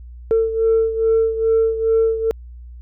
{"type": "beating tone pair", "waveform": "sine", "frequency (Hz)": [448.6, 451], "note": ["A4", "A4"], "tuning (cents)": [34, 43], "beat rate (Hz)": 2.4, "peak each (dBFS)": [-14, -19], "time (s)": [0.31, 2.31], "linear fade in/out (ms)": 0, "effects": ["tanh soft clip ceiling -9 dBFS", "added 60 Hz sine -34 dBFS peak until 2.81 s"]}